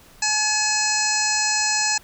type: harmonic tone with a mistuned harmonic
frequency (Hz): 853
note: G#5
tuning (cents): +46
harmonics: 1 / 2 / 3 / 5 / 6 / 7 / 8 / 9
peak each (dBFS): -27 / -27 / -27 / -27 / -27 / -27 / -27 / -27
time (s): 0.22-1.98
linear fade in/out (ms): 5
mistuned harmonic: 5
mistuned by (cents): -24
effects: pink hiss -50 dBFS RMS until 2.03 s